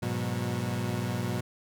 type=tone cluster; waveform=30% pulse; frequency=102.1 / 121.6 / 181.2 Hz; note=G#2 / B2 / F#3; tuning=-29 / -26 / -36 cents; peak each=-32 / -29 / -32 dBFS; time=0.02-1.41 s; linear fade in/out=10 ms; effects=none